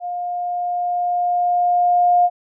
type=tone with level ramp; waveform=sine; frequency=709 Hz; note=F5; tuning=26 cents sharp; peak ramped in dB=-23 to -10 dBFS; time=0-2.3 s; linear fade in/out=50 ms; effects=none